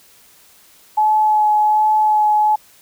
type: tone with vibrato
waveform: sine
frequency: 853 Hz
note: G#5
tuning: 46 cents sharp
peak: -11 dBFS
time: 0.97-2.56 s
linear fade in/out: 10 ms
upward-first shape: sine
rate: 1.3 Hz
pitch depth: 13 cents each way
effects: white hiss -49 dBFS RMS until 2.81 s